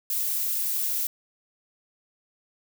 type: noise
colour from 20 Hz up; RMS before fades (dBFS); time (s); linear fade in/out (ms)
violet; -27; 0.1-1.07; 2
effects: none